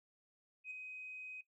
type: tone with ADSR envelope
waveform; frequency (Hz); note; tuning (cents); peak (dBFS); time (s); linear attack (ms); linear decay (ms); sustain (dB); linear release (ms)
sine; 2516; D#7; +19; -40; 0.64-1.41; 69; 7; -5; 4
effects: noise-tail reverb RT60 0.1 s tail -17 dB re dry + tanh soft clip ceiling -38 dBFS